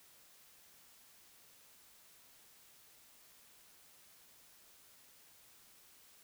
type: silence
effects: white hiss -63 dBFS RMS until 6.23 s